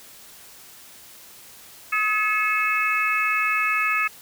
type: tone cluster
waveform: sine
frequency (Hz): 1271 / 1704 / 2177 / 2592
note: D#6 / G#6 / C#7 / E7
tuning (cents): +36 / +44 / -32 / -30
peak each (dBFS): -24 / -28 / -25 / -24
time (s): 1.92-4.08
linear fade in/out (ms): 10
effects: white hiss -46 dBFS RMS until 4.21 s